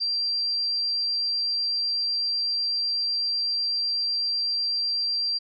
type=tone; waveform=sine; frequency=4723 Hz; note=D8; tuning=9 cents sharp; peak=-23 dBFS; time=0-5.39 s; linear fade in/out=20 ms; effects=none